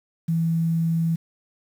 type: tone with quantisation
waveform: sine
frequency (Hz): 164.81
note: E3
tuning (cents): 0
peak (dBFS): -19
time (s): 0.28-1.16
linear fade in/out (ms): 10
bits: 8
effects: none